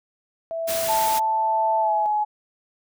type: tone with tremolo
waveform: sine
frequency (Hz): 659.3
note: E5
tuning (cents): 0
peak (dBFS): -23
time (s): 0.51-2.06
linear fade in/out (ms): 0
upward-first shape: sine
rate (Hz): 1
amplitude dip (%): 70
type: noise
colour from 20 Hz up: white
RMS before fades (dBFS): -28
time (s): 0.67-1.2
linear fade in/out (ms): 20
type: tone with pitch glide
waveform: sine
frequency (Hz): 880 to 844.2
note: A5 to G#5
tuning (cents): 0 to +28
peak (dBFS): -19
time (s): 0.88-2.25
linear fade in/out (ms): 20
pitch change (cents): -72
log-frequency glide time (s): 1.8-1.92
effects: none